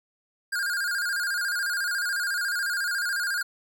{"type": "tone with vibrato", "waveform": "square", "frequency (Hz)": 1519, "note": "F#6", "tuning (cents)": 45, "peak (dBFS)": -26, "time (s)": [0.52, 3.43], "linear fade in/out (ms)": 10, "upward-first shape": "square", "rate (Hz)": 14, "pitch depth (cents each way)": 92, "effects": []}